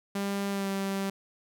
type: tone with pitch glide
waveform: sawtooth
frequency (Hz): 199 to 195.47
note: G3 to G3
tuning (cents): +26 to -5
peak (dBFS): -25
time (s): 0.15-1.1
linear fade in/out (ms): 5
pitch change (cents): -31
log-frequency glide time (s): 0.5-0.68
effects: none